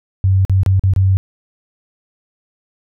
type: tone with dropouts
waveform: sine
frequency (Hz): 95.5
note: G2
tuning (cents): -45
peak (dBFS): -9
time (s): 0.24-1.17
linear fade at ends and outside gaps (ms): 0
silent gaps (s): 0.45-0.496 / 0.633-0.662 / 0.795-0.837 / 0.936-0.962
effects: none